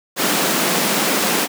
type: high-pass noise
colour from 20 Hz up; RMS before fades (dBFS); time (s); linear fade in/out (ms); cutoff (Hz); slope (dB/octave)
pink; -18; 0.16-1.48; 50; 170; 48
effects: none